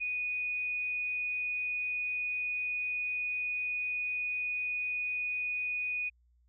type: tone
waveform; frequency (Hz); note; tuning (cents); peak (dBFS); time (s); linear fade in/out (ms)
sine; 2476; D#7; -9; -31; 0-6.1; 20
effects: added 60 Hz sine -64 dBFS peak until 6.48 s